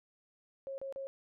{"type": "tone bursts", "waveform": "sine", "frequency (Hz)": 543, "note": "C#5", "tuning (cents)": -36, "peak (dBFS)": -38, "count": 3, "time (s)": [0.67, 1.07], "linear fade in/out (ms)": 0, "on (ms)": 110, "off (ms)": 35, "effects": []}